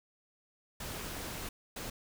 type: noise bursts at uneven times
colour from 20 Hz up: pink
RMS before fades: -41 dBFS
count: 2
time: 0.8-1.49 / 1.76-1.9 s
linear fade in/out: 5 ms
effects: none